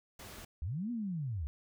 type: noise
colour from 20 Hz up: pink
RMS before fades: -49 dBFS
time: 0.19-0.45 s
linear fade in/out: 5 ms
type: linear two-way sweep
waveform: sine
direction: up then down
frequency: 64.3 to 246.9 to 64.3 Hz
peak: -34 dBFS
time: 0.62-1.47 s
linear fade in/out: 0 ms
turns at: 0.91 s
effects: none